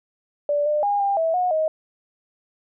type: tone with pitch steps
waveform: sine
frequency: 583 / 599 / 814 / 798 / 652 / 726 / 629 Hz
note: D5 / D5 / G#5 / G5 / E5 / F#5 / D#5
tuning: -13 / +34 / -35 / +31 / -19 / -33 / +19 cents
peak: -18 dBFS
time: 0.49-1.68 s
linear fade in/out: 2 ms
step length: 170 ms
effects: none